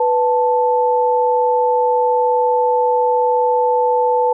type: tone pair together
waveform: sine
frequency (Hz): 493.9 / 879.5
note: B4 / A5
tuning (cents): 0 / -1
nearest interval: minor seventh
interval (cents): 999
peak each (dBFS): -15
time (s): 0-4.33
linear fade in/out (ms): 5
effects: none